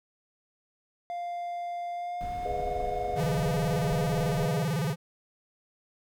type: tone with pitch glide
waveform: triangle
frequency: 698.5 to 722.3 Hz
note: F5 to F#5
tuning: 0 to -42 cents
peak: -30 dBFS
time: 1.1-3.2 s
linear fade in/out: 0 ms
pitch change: +58 cents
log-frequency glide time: 1.93-2.58 s
type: noise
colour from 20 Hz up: brown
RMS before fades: -39 dBFS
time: 2.21-4.46 s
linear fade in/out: 0 ms
type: chord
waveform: sine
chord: F half-diminished seventh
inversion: first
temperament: equal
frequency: 415.3 / 493.9 / 622.3 / 698.5 Hz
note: Ab4 / Cb5 / Eb5 / F5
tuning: 0 / 0 / 0 / 0 cents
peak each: -37 dBFS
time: 2.45-4.64 s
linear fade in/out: 5 ms
type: tone with vibrato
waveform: square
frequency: 153 Hz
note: D#3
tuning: 29 cents flat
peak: -27 dBFS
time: 3.15-4.96 s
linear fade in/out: 50 ms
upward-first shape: square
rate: 18 Hz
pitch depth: 200 cents each way
effects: none